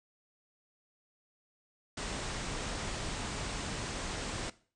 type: low-pass noise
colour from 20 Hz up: pink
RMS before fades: -38 dBFS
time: 1.97-4.5 s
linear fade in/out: 5 ms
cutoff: 9000 Hz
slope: 96 dB/octave
effects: noise-tail reverb RT60 0.4 s tail -18 dB re dry